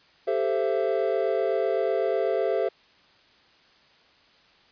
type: chord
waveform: triangle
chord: A minor seventh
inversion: third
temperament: equal with one note detuned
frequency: 392 / 440 / 523.3 / 669.2 Hz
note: G4 / A4 / C5 / E5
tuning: 0 / 0 / 0 / +26 cents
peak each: -26 dBFS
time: 0.27-2.69 s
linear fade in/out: 10 ms
effects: white hiss -58 dBFS RMS until 4.71 s + resampled to 11025 Hz

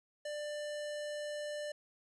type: tone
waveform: square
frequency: 593 Hz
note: D5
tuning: 17 cents sharp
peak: -39 dBFS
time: 0.25-1.72 s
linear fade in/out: 5 ms
effects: resampled to 22050 Hz + 12-bit

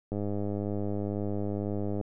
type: click train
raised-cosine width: 2 ms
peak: -20 dBFS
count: 194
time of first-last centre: 0.12-2.012 s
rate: 102 Hz
effects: none

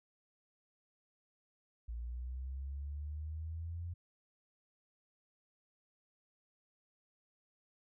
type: linear sweep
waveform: sine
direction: up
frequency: 56.8 to 87.31 Hz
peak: -39 dBFS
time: 1.88-3.94 s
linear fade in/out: 10 ms
effects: none

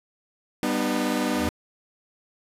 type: chord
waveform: sawtooth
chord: G augmented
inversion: none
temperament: equal with one note detuned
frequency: 196 / 246.9 / 303.8 Hz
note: G3 / B3 / D#4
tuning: 0 / 0 / -41 cents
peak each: -26 / -22 / -23 dBFS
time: 0.63-1.49 s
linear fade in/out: 0 ms
type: tone with exponential growth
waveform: sine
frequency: 82.41 Hz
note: E2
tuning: in tune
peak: -25 dBFS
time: 1.25-1.49 s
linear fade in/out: 0 ms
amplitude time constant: 51 ms
effects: resampled to 32000 Hz

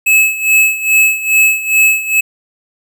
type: tone with tremolo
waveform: square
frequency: 2590 Hz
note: E7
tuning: 31 cents flat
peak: -6 dBFS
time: 0.06-2.21 s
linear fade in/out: 10 ms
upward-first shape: sine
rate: 2.4 Hz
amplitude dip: 80%
effects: none

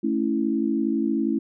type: chord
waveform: sine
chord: A major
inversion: none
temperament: equal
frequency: 220 / 277.2 / 329.6 Hz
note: A3 / C#4 / E4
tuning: 0 / 0 / 0 cents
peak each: -25 dBFS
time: 0.03-1.39 s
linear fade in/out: 10 ms
effects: none

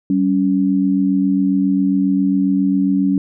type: tone pair together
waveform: sine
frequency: 192.62 / 280 Hz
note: G3 / C#4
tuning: -30 / +18 cents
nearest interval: tritone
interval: 648 cents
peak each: -16 / -15 dBFS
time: 0.1-3.18 s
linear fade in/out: 2 ms
effects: none

